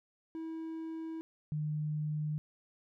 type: tone pair in turn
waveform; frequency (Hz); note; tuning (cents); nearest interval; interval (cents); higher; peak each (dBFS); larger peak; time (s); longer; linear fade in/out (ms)
triangle / sine; 323.5 / 151.7; E4 / D#3; -32 / -44; octave + minor second; 1312; first; -36 / -32; second; 0.35-1.21 / 1.52-2.38; neither; 0
effects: none